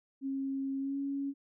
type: tone with pitch glide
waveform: sine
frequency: 271 to 277.8 Hz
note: C#4 to C#4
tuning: -39 to +4 cents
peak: -32 dBFS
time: 0.21-1.34 s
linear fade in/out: 50 ms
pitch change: +43 cents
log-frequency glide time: 0.79-0.97 s
effects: none